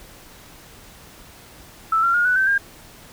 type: tone with pitch steps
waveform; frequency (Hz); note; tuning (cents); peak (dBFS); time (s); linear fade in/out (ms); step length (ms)
sine; 1318.5 / 1372.1 / 1427.9 / 1486 / 1546.4 / 1609.3; E6 / F6 / F6 / F#6 / G6 / G6; 0 / -31 / +38 / +7 / -24 / +45; -15; 1.92-2.58; 5; 110
effects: pink hiss -45 dBFS RMS until 3.12 s